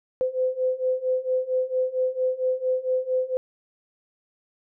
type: beating tone pair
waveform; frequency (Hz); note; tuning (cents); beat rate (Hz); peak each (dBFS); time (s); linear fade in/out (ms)
sine; 510 / 514.4; C5 / C5; -44 / -30; 4.4; -26 / -24; 0.21-3.37; 0
effects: none